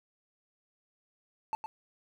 triangle tone with echo, 879 Hz, A5, 2 cents flat, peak -27 dBFS, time 1.53-1.55 s, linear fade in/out 0 ms, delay 110 ms, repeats 1, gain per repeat -7 dB, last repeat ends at 1.66 s, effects none

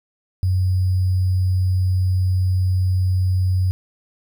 sine tone with sample-and-hold, 92.5 Hz, F#2, in tune, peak -15 dBFS, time 0.43-3.71 s, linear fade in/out 0 ms, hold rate 4900 Hz, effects none

